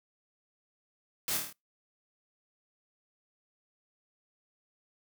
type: noise with echo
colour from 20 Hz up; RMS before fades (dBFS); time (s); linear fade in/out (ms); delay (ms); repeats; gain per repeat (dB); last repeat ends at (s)
white; -33; 1.28-1.37; 0; 26; 6; -3; 1.526
effects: noise-tail reverb RT60 0.2 s tail -25 dB re dry